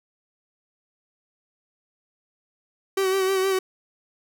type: tone with vibrato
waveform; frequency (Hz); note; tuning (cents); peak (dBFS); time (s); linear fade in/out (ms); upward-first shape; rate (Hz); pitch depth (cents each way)
45% pulse; 382.1; G4; -44; -20; 2.97-3.59; 5; sine; 6.4; 35
effects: none